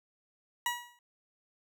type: tone with exponential decay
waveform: 20% pulse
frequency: 964 Hz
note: B5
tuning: 42 cents flat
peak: -22 dBFS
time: 0.66-0.99 s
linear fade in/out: 2 ms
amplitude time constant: 71 ms
effects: none